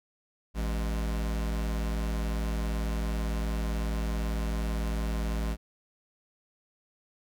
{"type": "tone pair together", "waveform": "square", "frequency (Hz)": [55.01, 207.7], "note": ["A1", "G#3"], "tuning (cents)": [0, 0], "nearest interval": "octave + major seventh", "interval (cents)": 2300, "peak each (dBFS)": [-29, -40], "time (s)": [0.54, 5.57], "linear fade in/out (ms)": 50, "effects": []}